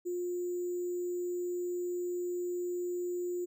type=tone with sample-and-hold; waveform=sine; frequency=354.6 Hz; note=F4; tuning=26 cents sharp; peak=-32 dBFS; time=0.05-3.46 s; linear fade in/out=20 ms; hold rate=7350 Hz; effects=none